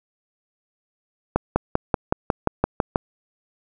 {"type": "accelerating click train", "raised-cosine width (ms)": 1, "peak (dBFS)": -3, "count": 10, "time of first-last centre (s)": [1.36, 2.958], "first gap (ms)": 200, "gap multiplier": 0.97, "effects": []}